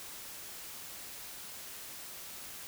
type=silence; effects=white hiss -46 dBFS RMS until 2.67 s